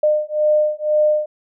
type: beating tone pair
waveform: sine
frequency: 605 / 607 Hz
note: D#5 / D#5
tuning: -49 / -43 cents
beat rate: 2 Hz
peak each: -17 dBFS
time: 0.03-1.26 s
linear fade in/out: 5 ms
effects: none